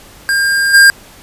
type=tone with level steps; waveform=square; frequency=1605 Hz; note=G6; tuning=40 cents sharp; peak=-11 / -3 dBFS; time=0.29-0.9 s; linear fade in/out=0 ms; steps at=0.73 s; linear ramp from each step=20 ms; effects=pink hiss -39 dBFS RMS until 1.22 s + resampled to 32000 Hz